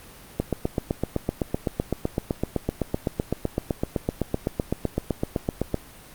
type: click train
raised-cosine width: 2 ms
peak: -9 dBFS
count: 43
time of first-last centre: 0.4-5.744 s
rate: 7.86 Hz
effects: pink hiss -46 dBFS RMS until 6.14 s + Opus 32 kbps